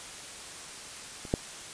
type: clicks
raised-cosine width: 2 ms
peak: -28 / -11 dBFS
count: 2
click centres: 1.252 / 1.339 s
effects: white hiss -43 dBFS RMS until 1.73 s + resampled to 22050 Hz